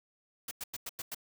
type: noise bursts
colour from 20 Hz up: white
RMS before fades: -39 dBFS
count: 6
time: 0.48-1.147 s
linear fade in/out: 5 ms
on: 32 ms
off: 95 ms
effects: none